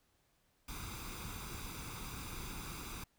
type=noise with comb filter; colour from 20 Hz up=pink; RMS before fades=-45 dBFS; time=0.68-3.04 s; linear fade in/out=5 ms; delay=0.82 ms; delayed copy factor=+0.65; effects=pink hiss -75 dBFS RMS until 3.18 s